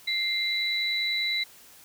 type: tone pair together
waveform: sine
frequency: 2095 / 3955 Hz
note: C7 / B7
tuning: +2 / +2 cents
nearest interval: major seventh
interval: 1100 cents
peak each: -28 / -27 dBFS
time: 0.07-1.44 s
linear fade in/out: 10 ms
effects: white hiss -52 dBFS RMS until 1.84 s